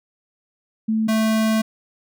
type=tone pair in turn; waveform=sine / square; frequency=220 / 220 Hz; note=A3 / A3; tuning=0 / 0 cents; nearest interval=unison; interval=0 cents; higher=neither; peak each=-17 dBFS; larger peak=neither; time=0.88-1.08 / 1.08-1.62 s; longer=second; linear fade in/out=10 ms; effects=none